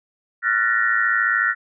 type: tone cluster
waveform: sine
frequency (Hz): 1378 / 1477 / 1777 / 1891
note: F6 / F#6 / A6 / A#6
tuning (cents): -24 / -3 / +17 / +24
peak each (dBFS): -22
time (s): 0.42-1.55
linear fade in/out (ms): 50
effects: none